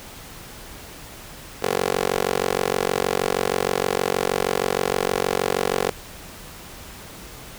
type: tone with high-pass filter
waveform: 15% pulse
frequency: 46.37 Hz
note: F#1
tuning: 5 cents sharp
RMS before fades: -23 dBFS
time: 1.62-5.91 s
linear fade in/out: 10 ms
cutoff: 420 Hz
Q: 1.6
effects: pink hiss -40 dBFS RMS until 7.58 s